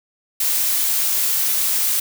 blue noise, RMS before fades -19 dBFS, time 0.4-2 s, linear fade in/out 5 ms, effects none

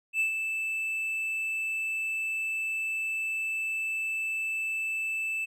triangle tone with ADSR envelope, 2637 Hz, E7, in tune, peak -21 dBFS, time 0.13-5.46 s, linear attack 69 ms, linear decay 110 ms, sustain -6 dB, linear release 21 ms, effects none

